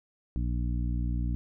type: harmonic tone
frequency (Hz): 60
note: B1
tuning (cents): -49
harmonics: 1 / 2 / 3 / 4 / 5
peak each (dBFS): -28 / -34 / -38 / -40 / -42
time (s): 0.36-1.35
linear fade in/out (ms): 0
effects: none